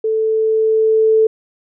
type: tone with level ramp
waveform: sine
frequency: 440 Hz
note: A4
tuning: in tune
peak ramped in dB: -14 to -8 dBFS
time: 0.04-1.27 s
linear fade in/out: 5 ms
effects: none